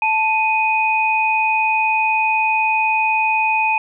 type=tone pair together; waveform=sine; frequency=880 / 2492 Hz; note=A5 / D#7; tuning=0 / +2 cents; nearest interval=octave + tritone; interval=1802 cents; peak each=-17 dBFS; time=0.02-3.78 s; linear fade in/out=2 ms; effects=none